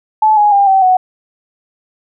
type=tone with pitch steps; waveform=sine; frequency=865 / 832.2 / 800.6 / 770.2 / 740.9 Hz; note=A5 / G#5 / G5 / G5 / F#5; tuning=-30 / +3 / +36 / -31 / +2 cents; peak=-6 dBFS; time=0.22-0.97 s; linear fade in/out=5 ms; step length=150 ms; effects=none